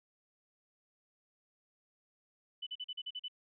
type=tone bursts; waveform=sine; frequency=2996 Hz; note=F#7; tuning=21 cents sharp; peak=-38 dBFS; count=8; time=2.62-3.283 s; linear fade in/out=10 ms; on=47 ms; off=41 ms; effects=none